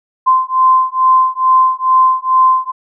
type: beating tone pair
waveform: sine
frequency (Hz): 1036 / 1038.3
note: C6 / C6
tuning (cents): -17 / -14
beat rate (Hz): 2.3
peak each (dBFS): -11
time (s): 0.26-2.72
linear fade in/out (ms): 20
effects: none